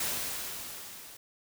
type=noise with level ramp; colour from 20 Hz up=white; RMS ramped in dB=-31 to -49 dBFS; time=0-1.17 s; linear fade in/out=5 ms; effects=none